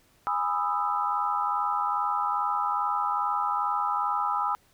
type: chord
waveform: sine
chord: E major seventh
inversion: first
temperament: just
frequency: 824.1 / 988.9 / 1236.1 / 1318.5 Hz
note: G#5 / B5 / D#6 / E6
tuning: -14 / +2 / -12 / 0 cents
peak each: -30 dBFS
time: 0.27-4.55 s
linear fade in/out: 0 ms
effects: pink hiss -63 dBFS RMS until 4.73 s